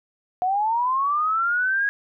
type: linear sweep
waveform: sine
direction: up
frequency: 716 to 1661.2 Hz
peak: -19 dBFS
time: 0.42-1.89 s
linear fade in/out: 0 ms
effects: none